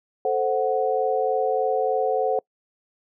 sine chord, F# diminished, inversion first, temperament equal, 440 / 523.3 / 740 Hz, A4 / C5 / F#5, 0 / 0 / 0 cents, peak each -24 dBFS, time 0.25-2.39 s, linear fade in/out 2 ms, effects noise-tail reverb RT60 0.1 s tail -26 dB re dry

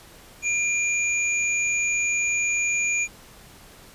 sine tone pair together, 2400 / 6788 Hz, D7 / G#8, +37 / +37 cents, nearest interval octave + tritone, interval 1800 cents, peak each -22 / -27 dBFS, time 0.42-3.08 s, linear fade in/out 50 ms, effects pink hiss -48 dBFS RMS until 3.94 s + resampled to 32000 Hz

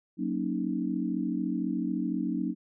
sine chord, D# minor seventh, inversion first, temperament equal, 185 / 233.1 / 277.2 / 311.1 Hz, F#3 / A#3 / C#4 / D#4, 0 / 0 / 0 / 0 cents, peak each -33 dBFS, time 0.17-2.55 s, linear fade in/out 50 ms, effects none

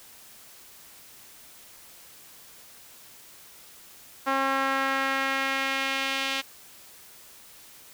sawtooth tone with band-pass filter sweep, 270 Hz, C#4, 45 cents flat, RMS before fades -27 dBFS, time 4.26-6.42 s, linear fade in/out 20 ms, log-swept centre 1200 to 3100 Hz, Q 1.5, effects white hiss -50 dBFS RMS until 7.93 s

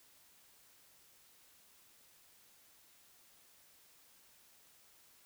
silence, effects white hiss -65 dBFS RMS until 5.25 s

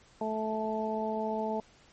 harmonic tone, 218.2 Hz, A3, 14 cents flat, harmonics 1 / 2 / 3 / 4, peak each -35 / -35 / -35 / -35 dBFS, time 0.21-1.6 s, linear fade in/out 2 ms, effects pink hiss -60 dBFS RMS until 1.92 s + MP3 32 kbps

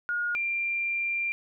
sine tone pair in turn, 1433 / 2378 Hz, F6 / D7, +44 / +21 cents, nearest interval major sixth, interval 877 cents, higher second, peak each -26 dBFS, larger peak neither, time 0.09-0.35 / 0.35-1.32 s, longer second, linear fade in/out 0 ms, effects none

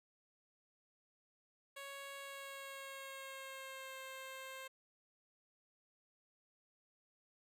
10% pulse tone with pitch glide, 554.4 to 528.4 Hz, C#5 to C5, 0 to +17 cents, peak -39 dBFS, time 1.76-4.68 s, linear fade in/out 10 ms, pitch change -83 cents, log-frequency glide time 2.19-3.98 s, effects none

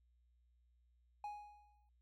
triangle tone with exponential decay, 830.6 Hz, G#5, in tune, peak -39 dBFS, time 1.24-1.89 s, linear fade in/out 2 ms, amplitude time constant 140 ms, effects noise-tail reverb RT60 0.1 s tail -21 dB re dry + added 60 Hz sine -70 dBFS peak until 2.01 s

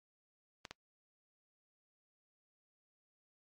clicks, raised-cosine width 0.2 ms, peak -26 dBFS, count 2, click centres 0.652 / 0.71 s, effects noise-tail reverb RT60 0.1 s tail -25 dB re dry + MP3 64 kbps

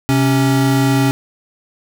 square tone pair together, 130.5 / 275.6 Hz, C3 / C#4, -4 / -10 cents, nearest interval octave + minor second, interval 1294 cents, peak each -15 dBFS, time 0.09-1.11 s, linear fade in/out 0 ms, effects none

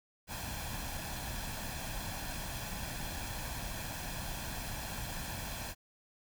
pink noise with comb filter, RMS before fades -40 dBFS, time 0.27-5.75 s, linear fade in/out 50 ms, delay 1.2 ms, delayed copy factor +0.6, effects none

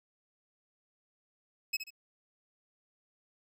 25% pulse tone with echo, 2570 Hz, E7, 45 cents flat, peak -25 dBFS, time 1.73-1.77 s, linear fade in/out 10 ms, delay 68 ms, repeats 2, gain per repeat -9 dB, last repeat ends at 1.906 s, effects none

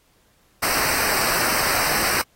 pink noise with comb filter, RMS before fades -22 dBFS, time 0.62-2.22 s, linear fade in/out 10 ms, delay 0.29 ms, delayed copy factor -0.8, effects pink hiss -61 dBFS RMS until 2.35 s + AAC 48 kbps

